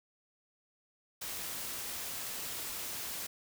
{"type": "noise", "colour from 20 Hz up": "white", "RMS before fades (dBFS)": -40, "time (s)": [1.21, 3.27], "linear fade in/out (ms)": 10, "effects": []}